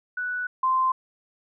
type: tone pair in turn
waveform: sine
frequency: 1480 / 1040.5 Hz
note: F#6 / C6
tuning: 0 / -10 cents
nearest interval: tritone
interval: 610 cents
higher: first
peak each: -26 / -19 dBFS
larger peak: second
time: 0.17-0.47 / 0.63-0.92 s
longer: first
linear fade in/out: 5 ms
effects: none

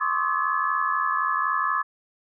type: tone cluster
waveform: sine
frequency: 1045 / 1109 / 1190 / 1282 / 1706 Hz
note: C6 / C#6 / D6 / E6 / G#6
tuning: -2 / 0 / +22 / -49 / +46 cents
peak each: -28 dBFS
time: 0-1.83 s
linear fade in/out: 20 ms
effects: none

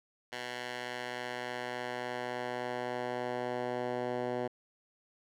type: tone with band-pass filter sweep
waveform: 10% pulse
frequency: 123.47 Hz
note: B2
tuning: in tune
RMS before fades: -37 dBFS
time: 0.32-4.48 s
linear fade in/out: 10 ms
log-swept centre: 2400 to 540 Hz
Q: 0.73
effects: none

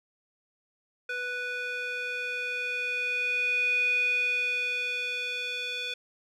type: tone with band-pass filter sweep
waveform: square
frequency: 493.9 Hz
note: B4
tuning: in tune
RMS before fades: -30 dBFS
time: 1.09-5.94 s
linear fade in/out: 5 ms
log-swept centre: 1900 to 3000 Hz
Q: 9.2
effects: none

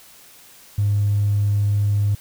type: tone with tanh clipping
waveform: triangle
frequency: 102.4 Hz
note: G#2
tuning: 24 cents flat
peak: -15 dBFS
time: 0.78-2.15 s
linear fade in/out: 5 ms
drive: 1 dB
effects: white hiss -47 dBFS RMS until 2.2 s

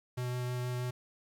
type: tone with vibrato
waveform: square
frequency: 124.3 Hz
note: B2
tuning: 12 cents sharp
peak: -34 dBFS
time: 0.17-0.91 s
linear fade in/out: 10 ms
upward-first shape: triangle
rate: 6.3 Hz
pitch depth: 10 cents each way
effects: 10-bit

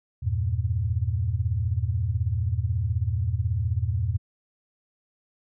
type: chord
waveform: sine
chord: E diminished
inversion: none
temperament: equal with one note detuned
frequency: 81.98 / 98 / 116.54 Hz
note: E2 / G2 / Bb2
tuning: -9 / 0 / 0 cents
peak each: -27 dBFS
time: 0.22-4.18 s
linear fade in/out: 20 ms
effects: none

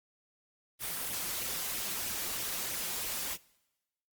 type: noise with flanger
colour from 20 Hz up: white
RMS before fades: -36 dBFS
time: 0.79-3.38 s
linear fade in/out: 50 ms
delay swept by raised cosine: 0.33 to 5.93 ms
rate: 3.1 Hz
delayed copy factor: +0.55
effects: noise-tail reverb RT60 1.0 s tail -23 dB re dry + Opus 32 kbps

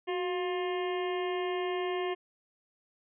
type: harmonic tone with a mistuned harmonic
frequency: 353.8 Hz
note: F4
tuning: 23 cents sharp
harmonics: 1 / 2 / 3 / 5 / 6 / 7 / 8 / 9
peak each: -31 / -38 / -40 / -44 / -44 / -50 / -46 / -49 dBFS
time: 0.07-2.15 s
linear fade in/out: 20 ms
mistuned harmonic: 1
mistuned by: +64 cents
effects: none

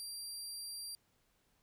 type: tone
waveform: 25% pulse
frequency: 4730 Hz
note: D8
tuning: 12 cents sharp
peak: -38 dBFS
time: 0-0.95 s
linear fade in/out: 0 ms
effects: pink hiss -75 dBFS RMS until 1.62 s

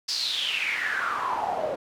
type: noise with band-pass filter sweep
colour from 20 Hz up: pink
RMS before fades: -28 dBFS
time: 0.08-1.76 s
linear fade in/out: 10 ms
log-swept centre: 5100 to 540 Hz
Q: 7.8
effects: none

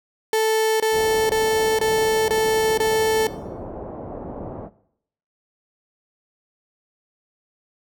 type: tone bursts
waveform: 35% pulse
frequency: 440 Hz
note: A4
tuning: in tune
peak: -15 dBFS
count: 6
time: 0.33-3.27 s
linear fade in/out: 2 ms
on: 470 ms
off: 24 ms
type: low-pass noise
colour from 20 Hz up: white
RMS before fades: -33 dBFS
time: 0.91-4.7 s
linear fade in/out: 50 ms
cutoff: 700 Hz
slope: 24 dB/octave
effects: noise-tail reverb RT60 0.7 s tail -18 dB re dry

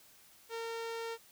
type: tone with low-pass filter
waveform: sawtooth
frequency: 457.9 Hz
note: A#4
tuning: 31 cents flat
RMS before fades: -40 dBFS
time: 0.49-1.18 s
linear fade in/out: 50 ms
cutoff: 6200 Hz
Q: 0.8
effects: white hiss -61 dBFS RMS until 1.31 s

